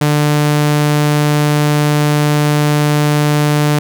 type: tone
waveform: sawtooth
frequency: 148.5 Hz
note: D3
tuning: 20 cents sharp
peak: -6 dBFS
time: 0.01-3.79 s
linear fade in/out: 5 ms
effects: none